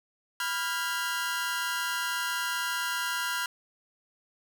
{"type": "chord", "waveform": "sawtooth", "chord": "F diminished", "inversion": "second", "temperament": "equal with one note detuned", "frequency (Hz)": [987.8, 1396.9, 1622.3], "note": ["Cb6", "F6", "Ab6"], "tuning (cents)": [0, 0, -41], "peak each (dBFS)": [-31, -28, -31], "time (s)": [0.4, 3.46], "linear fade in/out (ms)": 2, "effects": []}